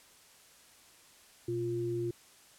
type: tone pair together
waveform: sine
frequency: 121.83 / 349.2 Hz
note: B2 / F4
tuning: -23 / 0 cents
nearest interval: octave + tritone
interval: 1823 cents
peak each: -37 / -32 dBFS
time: 1.48-2.11 s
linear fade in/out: 5 ms
effects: white hiss -59 dBFS RMS until 2.58 s + low-pass 11000 Hz 12 dB/octave